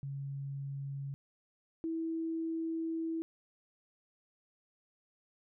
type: tone pair in turn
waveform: sine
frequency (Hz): 138.7 / 326.3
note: C#3 / E4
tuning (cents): +1 / -18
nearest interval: octave + minor third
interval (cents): 1481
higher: second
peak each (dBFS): -37 / -33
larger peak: second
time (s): 0.03-1.14 / 1.84-3.22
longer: second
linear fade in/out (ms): 0
effects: none